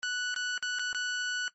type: tone with dropouts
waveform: sawtooth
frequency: 1480 Hz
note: F#6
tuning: in tune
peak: -26 dBFS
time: 0.03-1.48 s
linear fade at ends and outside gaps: 0 ms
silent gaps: 0.342-0.362 / 0.578-0.626 / 0.787-0.794 / 0.929-0.947 s
effects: noise-tail reverb RT60 0.1 s tail -18 dB re dry + MP3 32 kbps